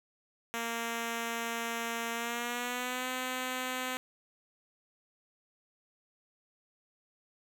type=tone with pitch glide; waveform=5% pulse; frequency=231.5 to 255.4 Hz; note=A#3 to C4; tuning=-12 to -42 cents; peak=-22 dBFS; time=0.54-3.97 s; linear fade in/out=0 ms; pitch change=+170 cents; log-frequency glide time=2.13-3.08 s; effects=none